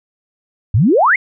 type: exponential sweep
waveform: sine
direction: up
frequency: 88.9 to 2241 Hz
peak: -8 dBFS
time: 0.74-1.16 s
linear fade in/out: 5 ms
effects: none